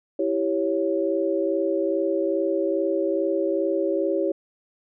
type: chord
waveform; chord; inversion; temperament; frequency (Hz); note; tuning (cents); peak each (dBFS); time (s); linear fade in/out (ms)
sine; C# diminished; first; equal; 329.6 / 392 / 554.4; E4 / G4 / C#5; 0 / 0 / 0; -25; 0.19-4.32; 5
effects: none